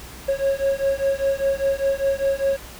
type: beating tone pair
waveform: triangle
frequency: 545 / 550 Hz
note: C#5 / C#5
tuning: -29 / -14 cents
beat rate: 5 Hz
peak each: -20 / -20 dBFS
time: 0.28-2.57 s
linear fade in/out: 10 ms
effects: added 60 Hz sine -42 dBFS peak until 2.79 s + pink hiss -40 dBFS RMS until 2.79 s